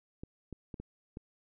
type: clicks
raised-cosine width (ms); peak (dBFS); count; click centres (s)
3; -29; 5; 0.235 / 0.527 / 0.742 / 0.8 / 1.171
effects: none